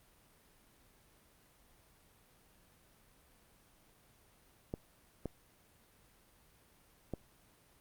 clicks, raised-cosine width 2 ms, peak -24 dBFS, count 3, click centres 4.739 / 5.257 / 7.137 s, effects pink hiss -66 dBFS RMS until 7.8 s + Opus 32 kbps

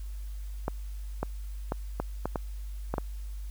clicks, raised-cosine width 1 ms, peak -15 dBFS, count 8, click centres 0.681 / 1.23 / 1.721 / 2 / 2.256 / 2.358 / 2.94 / 2.982 s, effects added 50 Hz sine -35 dBFS peak until 3.5 s + white hiss -58 dBFS RMS until 3.5 s

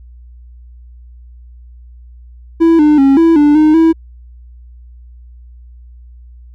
triangle tone with pitch steps, 330.5 / 300.5 / 273 / 330.3 / 294 / 307.7 / 325.7 Hz, E4 / D4 / C#4 / E4 / D4 / D#4 / E4, +5 / +40 / -26 / +4 / +2 / -19 / -21 cents, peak -3 dBFS, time 2.6-3.93 s, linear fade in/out 20 ms, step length 190 ms, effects added 60 Hz sine -34 dBFS peak until 6.54 s

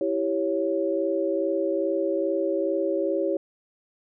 sine chord, C# diminished, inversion first, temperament equal, 329.6 / 392 / 554.4 Hz, E4 / G4 / C#5, 0 / 0 / 0 cents, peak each -27 / -27 / -26 dBFS, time 0.01-3.37 s, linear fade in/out 2 ms, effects none

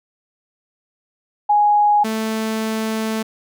sine / sawtooth tone pair in turn, 830.6 / 220.4 Hz, G#5 / A3, 0 / +3 cents, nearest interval octave + major seventh, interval 2297 cents, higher first, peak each -11 / -16 dBFS, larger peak first, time 1.49-2.04 / 2.04-3.23 s, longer second, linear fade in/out 10 ms, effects none

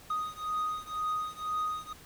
triangle beating tone pair, 1244.5 / 1246.5 Hz, D#6 / D#6, 0 / +3 cents, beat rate 2 Hz, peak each -32 / -33 dBFS, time 0.1-1.93 s, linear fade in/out 5 ms, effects pink hiss -53 dBFS RMS until 2.05 s

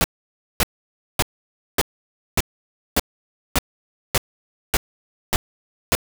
pink noise bursts, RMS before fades -17 dBFS, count 11, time 0.01-5.951 s, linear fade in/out 0 ms, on 31 ms, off 560 ms, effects none

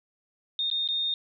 sine tone with dropouts, 3670 Hz, A#7, 28 cents flat, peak -25 dBFS, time 0.59-1.14 s, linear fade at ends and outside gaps 1 ms, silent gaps 0.701-0.713 / 0.876-0.887 s, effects none

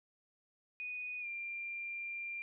sine tone with pitch glide, 2479 to 2382 Hz, D#7 to D7, -7 to +24 cents, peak -39 dBFS, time 0.8-2.42 s, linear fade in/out 0 ms, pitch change -69 cents, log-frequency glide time 1.2-1.27 s, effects none

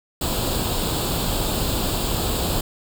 pink noise with comb filter, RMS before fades -23 dBFS, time 0.21-2.61 s, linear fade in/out 5 ms, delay 0.25 ms, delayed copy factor +0.7, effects none

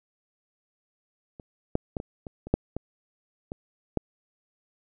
clicks, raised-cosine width 2 ms, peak -29 / -10 / -16 / -21 / -24 / -25 / -7 / -17 / -21 / -11 dBFS, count 10, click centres 1.398 / 1.754 / 1.968 / 2.001 / 2.268 / 2.47 / 2.54 / 2.766 / 3.519 / 3.973 s, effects none

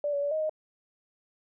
sine tone with pitch steps, 584 / 568 / 575 / 626 / 621 Hz, D5 / C#5 / D5 / D#5 / D#5, -10 / +42 / -37 / +10 / -3 cents, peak -26 dBFS, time 0.04-0.495 s, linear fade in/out 2 ms, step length 91 ms, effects none

